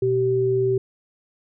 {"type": "tone pair together", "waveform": "sine", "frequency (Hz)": [123.12, 385.5], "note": ["B2", "G4"], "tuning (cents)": [-5, -29], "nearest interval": "octave + minor sixth", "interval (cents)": 1976, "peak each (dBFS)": [-25, -18], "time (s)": [0.02, 0.78], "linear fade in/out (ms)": 5, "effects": []}